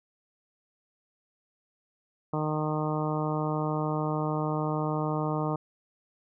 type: harmonic tone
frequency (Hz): 153.4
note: D#3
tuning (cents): -24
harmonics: 1 / 2 / 3 / 4 / 5 / 6 / 7 / 8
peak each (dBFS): -30 / -33 / -35 / -36 / -37 / -38 / -38 / -39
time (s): 2.33-5.56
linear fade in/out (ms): 5
effects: none